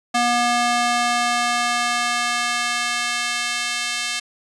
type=tone with high-pass filter sweep; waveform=square; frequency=240.6 Hz; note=B3; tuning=45 cents flat; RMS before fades=-21 dBFS; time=0.14-4.2 s; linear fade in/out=10 ms; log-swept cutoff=570 to 2400 Hz; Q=0.91; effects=resampled to 22050 Hz